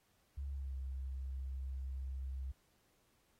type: tone with pitch glide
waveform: sine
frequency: 69.3 to 66.13 Hz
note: C#2 to C2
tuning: 0 to +19 cents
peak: -39 dBFS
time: 0.37-2.52 s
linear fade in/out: 10 ms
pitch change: -81 cents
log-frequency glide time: 0.51-0.76 s
effects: pink hiss -75 dBFS RMS until 3.39 s + AAC 48 kbps